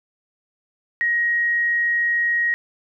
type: tone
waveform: sine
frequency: 1887 Hz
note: A#6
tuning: 21 cents sharp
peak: -17 dBFS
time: 1.01-2.54 s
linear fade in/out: 0 ms
effects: none